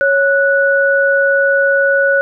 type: tone pair together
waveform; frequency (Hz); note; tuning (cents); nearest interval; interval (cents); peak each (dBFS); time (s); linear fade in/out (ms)
sine; 553 / 1475; C#5 / F#6; -4 / -6; octave + perfect fourth; 1698; -12; 0.01-2.21; 0
effects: none

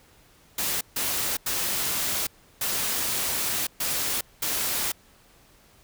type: noise bursts at uneven times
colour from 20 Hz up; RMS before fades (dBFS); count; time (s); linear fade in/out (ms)
white; -27; 6; 0.58-0.81 / 0.96-1.37 / 1.46-2.27 / 2.61-3.67 / 3.8-4.21 / 4.42-4.92; 5
effects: pink hiss -57 dBFS RMS until 5.83 s

